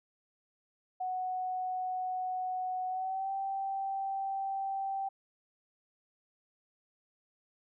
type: tone with pitch glide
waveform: sine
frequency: 740 to 779.5 Hz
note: F#5 to G5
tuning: 0 to -10 cents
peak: -32 dBFS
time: 1-5.09 s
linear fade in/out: 10 ms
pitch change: +90 cents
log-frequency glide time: 2.88-3.31 s
effects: none